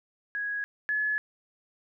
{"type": "tone pair in turn", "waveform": "sine", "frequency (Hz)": [1661.2, 1706.9], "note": ["G#6", "G#6"], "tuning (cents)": [0, 47], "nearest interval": "unison", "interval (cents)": 47, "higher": "second", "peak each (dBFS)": [-29, -25], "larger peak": "second", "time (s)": [[0.35, 0.64], [0.89, 1.18]], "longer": "neither", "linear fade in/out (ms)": 0, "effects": []}